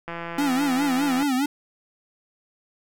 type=click train; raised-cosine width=0.5 ms; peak=-18 dBFS; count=195; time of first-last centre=0.08-1.228 s; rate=169 Hz
type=tone with vibrato; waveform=square; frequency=270.7 Hz; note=C#4; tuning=41 cents flat; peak=-21 dBFS; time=0.38-1.46 s; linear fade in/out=5 ms; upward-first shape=sine; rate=4.9 Hz; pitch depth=130 cents each way
effects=none